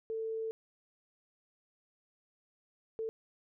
sine tone bursts at uneven times, 445.6 Hz, A4, 22 cents sharp, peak -34 dBFS, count 2, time 0.1-0.51 / 2.99-3.09 s, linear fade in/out 0 ms, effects none

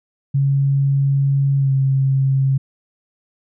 sine tone with pitch glide, 138.4 to 135 Hz, C#3 to C#3, -2 to -45 cents, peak -13 dBFS, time 0.34-2.58 s, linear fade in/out 10 ms, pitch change -43 cents, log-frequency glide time 1.58-1.71 s, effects none

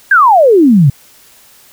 sine exponential sweep, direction down, 1660 to 127.5 Hz, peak -3 dBFS, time 0.11-0.9 s, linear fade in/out 5 ms, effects white hiss -43 dBFS RMS until 1.72 s

